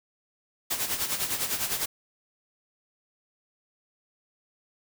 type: noise with tremolo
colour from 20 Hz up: white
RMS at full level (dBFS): -27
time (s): 0.7-1.86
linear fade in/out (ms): 10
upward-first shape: sine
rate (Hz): 9.9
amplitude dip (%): 65
effects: none